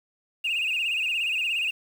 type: tone with vibrato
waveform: sine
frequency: 2656 Hz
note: E7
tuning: 12 cents sharp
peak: -22 dBFS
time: 0.44-1.71 s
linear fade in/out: 10 ms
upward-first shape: sine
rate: 17 Hz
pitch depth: 120 cents each way
effects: tanh soft clip ceiling -21 dBFS + 8-bit